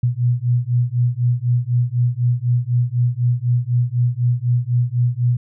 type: beating tone pair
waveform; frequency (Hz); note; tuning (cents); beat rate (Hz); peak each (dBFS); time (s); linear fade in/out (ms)
sine; 120 / 124; B2 / B2; -49 / +7; 4; -18; 0.03-5.37; 5
effects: none